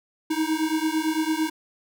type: beating tone pair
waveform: square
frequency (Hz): 311.1 / 320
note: D#4 / D#4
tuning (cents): 0 / +49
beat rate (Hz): 8.9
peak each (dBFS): -26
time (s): 0.3-1.5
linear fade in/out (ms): 10
effects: none